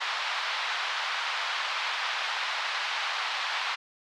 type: band-pass noise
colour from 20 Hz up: pink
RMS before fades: -31 dBFS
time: 0-3.76 s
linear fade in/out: 20 ms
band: 880 to 4300 Hz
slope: 24 dB/octave
effects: none